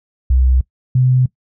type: tone pair in turn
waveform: sine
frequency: 63.9 / 127.8 Hz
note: C2 / C3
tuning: -40 / -40 cents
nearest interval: octave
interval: 1200 cents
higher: second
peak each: -9 dBFS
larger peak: neither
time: 0.3-0.61 / 0.95-1.26 s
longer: neither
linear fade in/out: 5 ms
effects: noise-tail reverb RT60 0.1 s tail -20 dB re dry